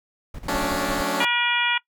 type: noise with tremolo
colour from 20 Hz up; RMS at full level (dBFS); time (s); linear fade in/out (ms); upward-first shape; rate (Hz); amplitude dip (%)
brown; -32; 0.34-1.02; 5; square; 11; 70
type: chord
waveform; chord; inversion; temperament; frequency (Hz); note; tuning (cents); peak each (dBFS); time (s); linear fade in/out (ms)
10% pulse; D major seventh; first; equal with one note detuned; 181.09 / 220 / 277.2 / 293.7; F#3 / A3 / C#4 / D4; -37 / 0 / 0 / 0; -21 / -22 / -18 / -19; 0.48-1.25; 5
type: harmonic tone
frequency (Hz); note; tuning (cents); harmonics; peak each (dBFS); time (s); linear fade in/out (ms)
480; B4; -49; 2 / 3 / 4 / 5 / 6 / 7; -26 / -26 / -27 / -24 / -27 / -28; 1.2-1.78; 5
effects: noise-tail reverb RT60 0.1 s tail -21 dB re dry